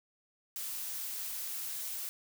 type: noise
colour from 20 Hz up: blue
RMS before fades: -39 dBFS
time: 0.56-2.09 s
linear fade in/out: 0 ms
effects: none